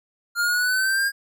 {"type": "exponential sweep", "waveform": "square", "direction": "up", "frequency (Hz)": [1396.9, 1628], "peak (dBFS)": -20, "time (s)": [0.35, 1.12], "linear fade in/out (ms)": 50, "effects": []}